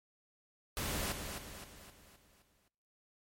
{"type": "noise with echo", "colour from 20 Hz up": "pink", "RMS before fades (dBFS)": -37, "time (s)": [0.77, 1.12], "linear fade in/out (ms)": 0, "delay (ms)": 260, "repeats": 6, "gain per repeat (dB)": -6, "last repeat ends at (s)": 2.68, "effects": ["noise-tail reverb RT60 0.9 s tail -24 dB re dry", "MP3 64 kbps"]}